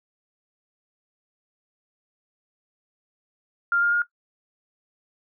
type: tone with pitch steps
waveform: sine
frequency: 1396.9 / 1409.9 / 1423 Hz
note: F6 / F6 / F6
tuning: 0 / +16 / +32 cents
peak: -18 dBFS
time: 3.72-4.02 s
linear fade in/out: 2 ms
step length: 100 ms
effects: noise-tail reverb RT60 0.1 s tail -17 dB re dry